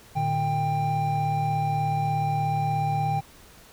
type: tone cluster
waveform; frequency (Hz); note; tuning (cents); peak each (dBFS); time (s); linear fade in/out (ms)
triangle; 113.6 / 150.3 / 792; A#2 / D3 / G5; -44 / +40 / +18; -29 / -25 / -23; 0.15-3.21; 20
effects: pink hiss -51 dBFS RMS until 3.72 s